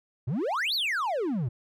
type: exponential two-way sweep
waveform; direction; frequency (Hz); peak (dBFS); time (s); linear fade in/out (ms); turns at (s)
triangle; up then down; 108.4 to 4696 to 108.4; -24; 0.27-1.49; 10; 0.74
effects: none